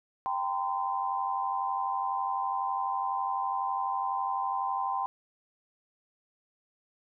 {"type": "tone cluster", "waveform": "sine", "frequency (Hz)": [785, 935, 1027], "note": ["G5", "A#5", "C6"], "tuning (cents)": [2, 5, -33], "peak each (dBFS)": [-32, -36, -31], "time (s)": [0.26, 5.06], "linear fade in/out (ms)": 0, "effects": []}